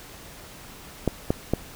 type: clicks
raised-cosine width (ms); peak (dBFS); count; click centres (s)
2; -7; 3; 1.077 / 1.305 / 1.536
effects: pink hiss -44 dBFS RMS until 1.75 s